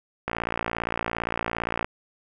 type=click train; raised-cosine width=0.5 ms; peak=-11 dBFS; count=91; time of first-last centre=0.28-1.845 s; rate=57.5 Hz; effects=none